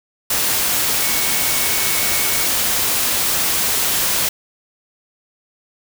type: tone in noise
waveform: sine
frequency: 2221 Hz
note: C#7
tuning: 3 cents sharp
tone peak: -28 dBFS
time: 1.02-2.46 s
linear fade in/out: 5 ms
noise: white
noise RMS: -18 dBFS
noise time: 0.3-4.29 s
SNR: -13 dB
effects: none